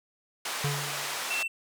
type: band-pass noise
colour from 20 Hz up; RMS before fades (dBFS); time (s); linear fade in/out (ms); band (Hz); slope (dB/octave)
pink; -34; 0.45-1.43; 5; 770 to 11000; 12
type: tone with exponential decay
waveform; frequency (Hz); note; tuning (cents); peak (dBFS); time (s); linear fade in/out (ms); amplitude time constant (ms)
square; 143.6; D3; -39; -26; 0.64-1.24; 5; 130
type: tone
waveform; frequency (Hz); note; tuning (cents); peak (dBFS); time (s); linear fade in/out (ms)
triangle; 2686; E7; +32; -27; 1.3-1.48; 10
effects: none